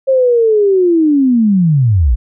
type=linear sweep; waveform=sine; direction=down; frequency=540 to 49.65 Hz; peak=-7 dBFS; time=0.07-2.16 s; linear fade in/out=20 ms; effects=none

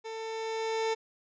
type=tone with level ramp; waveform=30% pulse; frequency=446.2 Hz; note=A4; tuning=24 cents sharp; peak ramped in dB=-35 to -24 dBFS; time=0.04-0.95 s; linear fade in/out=20 ms; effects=resampled to 16000 Hz

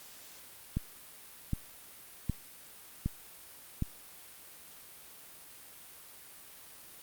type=click train; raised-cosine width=5 ms; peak=-18 dBFS; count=5; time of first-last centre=0.77-3.823 s; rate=1.31 Hz; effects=white hiss -52 dBFS RMS until 7.02 s + Opus 48 kbps

